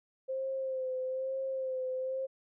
sine tone with vibrato, 523.3 Hz, C5, in tune, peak -32 dBFS, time 0.28-2.27 s, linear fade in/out 20 ms, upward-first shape sine, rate 1.1 Hz, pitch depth 32 cents each way, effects none

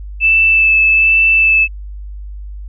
sine tone with vibrato, 2634 Hz, E7, 2 cents flat, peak -7 dBFS, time 0.2-1.68 s, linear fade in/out 50 ms, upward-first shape sine, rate 1.2 Hz, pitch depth 12 cents each way, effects added 50 Hz sine -25 dBFS peak until 2.68 s

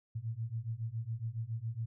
sine beating tone pair, 110 / 117.2 Hz, A2 / A#2, 0 / +10 cents, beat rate 7.2 Hz, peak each -39 / -38 dBFS, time 0.15-1.86 s, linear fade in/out 10 ms, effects none

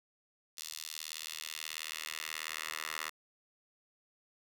10% pulse tone with high-pass filter sweep, 78.5 Hz, D#2, 16 cents sharp, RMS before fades -42 dBFS, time 0.57-3.1 s, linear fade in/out 10 ms, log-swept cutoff 4500 to 1500 Hz, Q 1.2, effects 10-bit

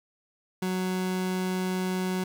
30% pulse tone, 185 Hz, F#3, in tune, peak -24 dBFS, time 0.62-2.24 s, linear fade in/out 5 ms, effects 11-bit

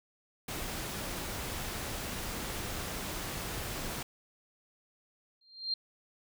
pink noise, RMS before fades -38 dBFS, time 0.48-4.03 s, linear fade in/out 5 ms
sine tone with exponential growth, 4186 Hz, C8, in tune, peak -27 dBFS, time 5.41-5.74 s, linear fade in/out 5 ms, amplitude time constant 70 ms
effects none

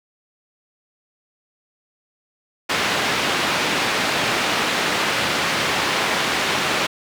white band-pass noise, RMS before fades -21 dBFS, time 2.69-6.87 s, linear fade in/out 10 ms, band 130 to 2900 Hz, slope 12 dB/octave, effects none

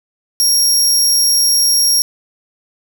25% pulse tone, 5588 Hz, F8, in tune, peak -5 dBFS, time 0.4-2.02 s, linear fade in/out 0 ms, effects none

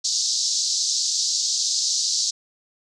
pink band-pass noise, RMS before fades -23 dBFS, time 0.04-2.31 s, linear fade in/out 10 ms, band 4200 to 7000 Hz, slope 48 dB/octave, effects none

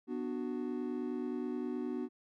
triangle chord, B minor, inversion none, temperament equal with one note detuned, 246.9 / 296.4 / 370 Hz, B3 / D4 / F#4, 0 / +16 / 0 cents, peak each -36 / -38 / -38 dBFS, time 0.07-2.09 s, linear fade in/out 50 ms, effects none

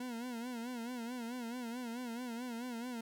40% pulse tone with vibrato, 240.3 Hz, B3, 47 cents flat, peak -39 dBFS, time 0-3.01 s, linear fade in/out 5 ms, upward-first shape sine, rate 4.6 Hz, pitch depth 97 cents each way, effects none

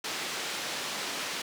white band-pass noise, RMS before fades -35 dBFS, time 0.04-1.42 s, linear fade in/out 5 ms, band 200 to 4900 Hz, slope 12 dB/octave, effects none

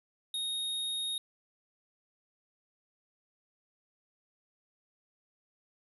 square tone, 3729 Hz, A#7, in tune, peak -33 dBFS, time 0.34-1.18 s, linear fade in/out 2 ms, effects resampled to 32000 Hz + 12-bit

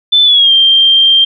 sine tone with pitch glide, 3520 to 3172 Hz, A7 to G7, 0 to +20 cents, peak -4 dBFS, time 0.12-1.25 s, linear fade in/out 10 ms, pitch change -180 cents, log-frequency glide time 0.23-0.52 s, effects none

